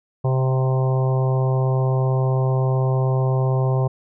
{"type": "harmonic tone with a mistuned harmonic", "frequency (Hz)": 130.81, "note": "C3", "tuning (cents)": 0, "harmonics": [1, 3, 4, 5, 6, 7, 8], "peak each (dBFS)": [-17, -27, -29, -31, -33, -34, -35], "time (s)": [0.24, 3.88], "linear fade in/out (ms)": 10, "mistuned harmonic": 6, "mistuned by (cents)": -19, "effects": []}